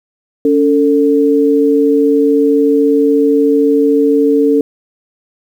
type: tone pair together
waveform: sine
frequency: 282.8 / 446.6 Hz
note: C#4 / A4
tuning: +35 / +26 cents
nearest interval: minor sixth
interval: 791 cents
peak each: -10 dBFS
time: 0.45-4.61 s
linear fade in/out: 2 ms
effects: 7-bit